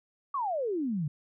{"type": "exponential sweep", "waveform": "sine", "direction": "down", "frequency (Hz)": [1170, 139.3], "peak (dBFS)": -28, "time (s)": [0.34, 1.08], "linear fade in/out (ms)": 5, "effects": []}